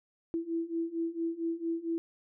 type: beating tone pair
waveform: sine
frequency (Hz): 329.6 / 334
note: E4 / E4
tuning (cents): 0 / +23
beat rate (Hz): 4.4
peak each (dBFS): -35 / -33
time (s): 0.34-1.98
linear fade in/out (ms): 0
effects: none